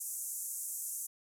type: band-pass noise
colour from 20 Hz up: white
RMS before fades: -40 dBFS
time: 0-1.07 s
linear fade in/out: 10 ms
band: 6600 to 13000 Hz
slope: 48 dB/octave
effects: none